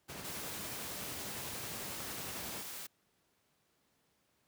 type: noise with tremolo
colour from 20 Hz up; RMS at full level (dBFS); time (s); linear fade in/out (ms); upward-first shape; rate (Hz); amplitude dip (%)
pink; -44; 0.08-2.63; 20; sine; 11; 25
type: noise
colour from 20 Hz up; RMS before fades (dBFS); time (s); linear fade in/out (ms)
white; -45; 0.24-2.87; 10
effects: pink hiss -75 dBFS RMS until 4.47 s + high-pass 100 Hz 12 dB/octave